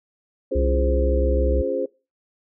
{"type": "chord", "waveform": "sine", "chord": "Db major seventh", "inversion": "none", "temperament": "equal", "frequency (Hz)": [277.2, 349.2, 415.3, 523.3], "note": ["Db4", "F4", "Ab4", "C5"], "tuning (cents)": [0, 0, 0, 0], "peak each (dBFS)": [-30, -29, -27, -24], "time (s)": [0.51, 1.86], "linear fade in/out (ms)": 10}
{"type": "harmonic tone", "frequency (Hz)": 65.7, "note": "C2", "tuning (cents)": 8, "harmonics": [1, 3, 5], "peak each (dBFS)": [-19, -35, -40], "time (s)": [0.55, 1.62], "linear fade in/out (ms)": 10}
{"effects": ["noise-tail reverb RT60 0.3 s tail -22 dB re dry"]}